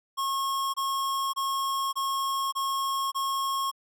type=tone bursts; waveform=square; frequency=1087 Hz; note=C#6; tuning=34 cents flat; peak=-27 dBFS; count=6; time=0.17-3.715 s; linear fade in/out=20 ms; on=570 ms; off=25 ms; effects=none